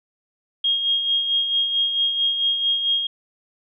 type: tone with tremolo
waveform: sine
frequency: 3253 Hz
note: G#7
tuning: 37 cents flat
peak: -16 dBFS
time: 0.64-3.07 s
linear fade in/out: 5 ms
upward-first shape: sine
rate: 4.5 Hz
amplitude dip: 50%
effects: none